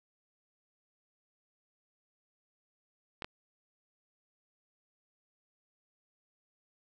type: clicks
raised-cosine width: 0.3 ms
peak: -22 dBFS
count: 2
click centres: 3.222 / 3.245 s
effects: none